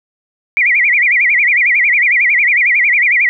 sine tone with vibrato, 2155 Hz, C#7, 49 cents flat, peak -8 dBFS, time 0.57-3.29 s, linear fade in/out 0 ms, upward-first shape sine, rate 11 Hz, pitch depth 210 cents each way, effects none

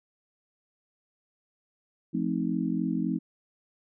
sine chord, F dominant seventh, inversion none, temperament just, 174.61 / 218.3 / 261.9 / 314.3 Hz, F3 / A3 / C4 / Eb4, 0 / -13 / +2 / +18 cents, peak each -31 / -31 / -31 / -32 dBFS, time 2.13-3.19 s, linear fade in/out 20 ms, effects none

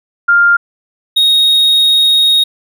sine / triangle tone pair in turn, 1400 / 3746 Hz, F6 / A#7, +4 / +8 cents, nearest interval octave + perfect fourth, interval 1704 cents, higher second, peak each -5 / -5 dBFS, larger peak neither, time 0.28-0.57 / 1.16-2.44 s, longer second, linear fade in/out 10 ms, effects none

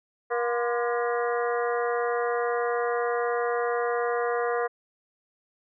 harmonic tone with a mistuned harmonic, 238.5 Hz, A#3, 40 cents sharp, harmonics 2 / 3 / 4 / 5 / 6 / 7 / 8, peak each -26 / -31 / -35 / -34 / -37 / -38 / -38 dBFS, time 0.3-4.68 s, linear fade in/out 20 ms, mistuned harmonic 4, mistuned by +140 cents, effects none

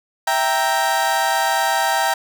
30% pulse chord, E diminished, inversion none, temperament equal, 659.3 / 784 / 932.3 Hz, E5 / G5 / Bb5, 0 / 0 / 0 cents, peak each -21 / -17 / -18 dBFS, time 0.27-2.14 s, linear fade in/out 5 ms, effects none

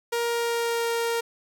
sawtooth tone with pitch glide, 470 to 464.9 Hz, A#4 to A#4, +14 to -5 cents, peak -20 dBFS, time 0.12-1.21 s, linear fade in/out 10 ms, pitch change -19 cents, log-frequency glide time 0.28-0.88 s, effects none

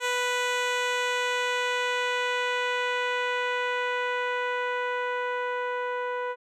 10% pulse tone with low-pass filter sweep, 493.9 Hz, B4, in tune, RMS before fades -28 dBFS, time 0-6.36 s, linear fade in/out 50 ms, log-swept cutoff 8300 to 1100 Hz, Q 0.73, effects none

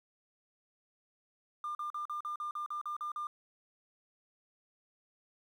triangle tone bursts, 1200 Hz, D6, 37 cents sharp, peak -32 dBFS, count 11, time 1.64-3.27 s, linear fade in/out 2 ms, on 110 ms, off 42 ms, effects tanh soft clip ceiling -32 dBFS + 11-bit

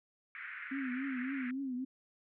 white band-pass noise, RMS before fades -45 dBFS, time 0.35-1.51 s, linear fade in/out 2 ms, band 1400 to 2200 Hz, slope 48 dB/octave
sine tone with vibrato, 261.6 Hz, C4, in tune, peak -35 dBFS, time 0.71-1.85 s, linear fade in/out 10 ms, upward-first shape triangle, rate 3.6 Hz, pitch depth 120 cents each way
effects none

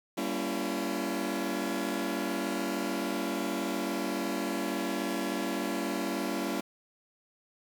sawtooth chord, G diminished seventh, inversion none, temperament just, 196 / 235.2 / 282.2 / 338.7 Hz, G3 / Bb3 / Db4 / Fb4, 0 / +16 / +31 / +47 cents, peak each -33 / -33 / -31 / -31 dBFS, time 0.17-6.61 s, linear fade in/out 10 ms, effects 9-bit

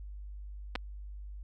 clicks, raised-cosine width 0.3 ms, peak -18 dBFS, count 2, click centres 0.754 / 0.758 s, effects added 50 Hz sine -41 dBFS peak until 1.43 s

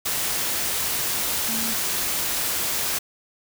sine tone in noise, 225.7 Hz, A3, 44 cents sharp, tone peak -31 dBFS, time 1.48-1.74 s, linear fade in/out 10 ms, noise white, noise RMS -25 dBFS, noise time 0.05-2.99 s, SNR -9 dB, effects none

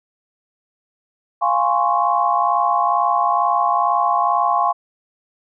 sine chord, Db major seventh, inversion first, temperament equal with one note detuned, 698.5 / 824.4 / 1046.5 / 1108.7 Hz, F5 / Ab5 / C6 / Db6, 0 / -13 / 0 / 0 cents, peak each -20 dBFS, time 1.41-4.73 s, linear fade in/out 20 ms, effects none

